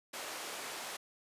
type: band-pass noise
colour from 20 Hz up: pink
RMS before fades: -43 dBFS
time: 0.13-0.97 s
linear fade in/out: 10 ms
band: 510 to 12000 Hz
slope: 12 dB/octave
effects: resampled to 32000 Hz